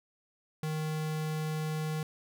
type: tone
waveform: square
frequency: 155.56 Hz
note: D#3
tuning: in tune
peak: -32 dBFS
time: 0.63-2.03 s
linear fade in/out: 2 ms
effects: none